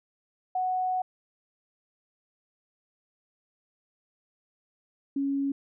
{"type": "tone pair in turn", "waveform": "sine", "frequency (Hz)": [740, 277.2], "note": ["F#5", "C#4"], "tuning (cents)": [0, 0], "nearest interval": "octave + perfect fourth", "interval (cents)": 1700, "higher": "first", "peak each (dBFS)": -25, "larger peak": "neither", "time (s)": [[0.55, 1.02], [5.16, 5.52]], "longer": "first", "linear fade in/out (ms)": 5, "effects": []}